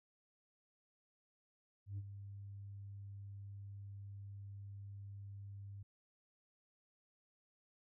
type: tone with ADSR envelope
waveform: sine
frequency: 99.8 Hz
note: G2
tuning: 32 cents sharp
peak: -37 dBFS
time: 1.86-5.83 s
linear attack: 120 ms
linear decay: 42 ms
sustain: -10 dB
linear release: 7 ms
effects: tanh soft clip ceiling -39 dBFS